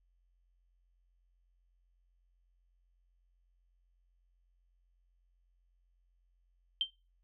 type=tone with exponential decay; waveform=sine; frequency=3136 Hz; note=G7; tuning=in tune; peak=-24 dBFS; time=6.81-6.9 s; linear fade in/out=1 ms; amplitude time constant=19 ms; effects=noise-tail reverb RT60 0.3 s tail -23 dB re dry + added 44 Hz sine -69 dBFS peak until 7.23 s